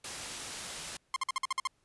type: low-pass noise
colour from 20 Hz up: white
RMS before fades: -42 dBFS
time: 0.04-0.97 s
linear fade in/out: 5 ms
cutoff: 9600 Hz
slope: 12 dB/octave
type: tone bursts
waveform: sawtooth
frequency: 1057 Hz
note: C6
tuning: 17 cents sharp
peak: -25 dBFS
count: 8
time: 1.14-1.673 s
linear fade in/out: 2 ms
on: 22 ms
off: 51 ms
effects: pink hiss -73 dBFS RMS until 1.84 s + resampled to 24000 Hz